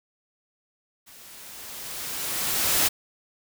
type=noise with level ramp; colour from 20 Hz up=white; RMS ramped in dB=-49 to -20 dBFS; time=1.06-2.89 s; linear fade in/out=20 ms; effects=none